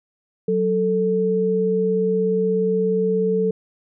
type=tone pair together; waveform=sine; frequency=185.67 / 441.6 Hz; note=F#3 / A4; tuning=+6 / +6 cents; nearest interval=octave + minor third; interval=1500 cents; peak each=-22 / -18 dBFS; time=0.48-3.51 s; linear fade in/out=5 ms; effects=none